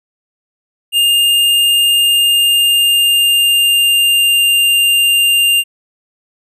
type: tone with pitch glide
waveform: square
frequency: 2815 to 2797 Hz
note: F7 to F7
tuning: +13 to +2 cents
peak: -9 dBFS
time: 0.92-5.64 s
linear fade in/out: 50 ms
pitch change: -11 cents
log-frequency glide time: 1.94-4.52 s
effects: none